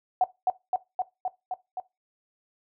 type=tone with echo; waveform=sine; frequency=740 Hz; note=F#5; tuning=in tune; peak=-17 dBFS; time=0.21-0.24 s; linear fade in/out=2 ms; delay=260 ms; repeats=6; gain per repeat=-2 dB; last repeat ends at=1.8 s; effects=noise-tail reverb RT60 0.2 s tail -18 dB re dry